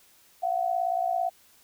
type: tone pair together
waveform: sine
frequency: 686.2 / 744 Hz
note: F5 / F#5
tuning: -31 / +9 cents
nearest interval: minor second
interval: 140 cents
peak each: -27 dBFS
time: 0.42-1.3 s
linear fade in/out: 20 ms
effects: white hiss -59 dBFS RMS until 1.63 s